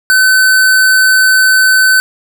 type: tone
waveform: square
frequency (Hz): 1521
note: F#6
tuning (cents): +47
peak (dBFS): -6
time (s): 0.1-2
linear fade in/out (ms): 0
effects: none